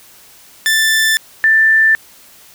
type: tone pair in turn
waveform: sawtooth / sine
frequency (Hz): 1766 / 1773.5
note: A6 / A6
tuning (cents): +6 / +13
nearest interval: unison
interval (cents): 7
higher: second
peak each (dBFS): -7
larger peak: neither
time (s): 0.66-1.17 / 1.44-1.95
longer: neither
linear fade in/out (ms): 0
effects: white hiss -43 dBFS RMS until 2.54 s